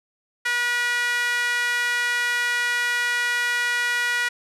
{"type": "tone with high-pass filter", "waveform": "sawtooth", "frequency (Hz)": 483.3, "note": "B4", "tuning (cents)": -38, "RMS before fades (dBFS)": -23, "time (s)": [0.45, 4.29], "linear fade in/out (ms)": 10, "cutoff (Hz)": 1700, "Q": 5.2, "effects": ["low-pass 11000 Hz 12 dB/octave"]}